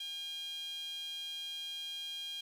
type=tone with high-pass filter; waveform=sawtooth; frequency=808 Hz; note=G#5; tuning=48 cents flat; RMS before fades=-42 dBFS; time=0-2.41 s; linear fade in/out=5 ms; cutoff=3200 Hz; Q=8.7; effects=none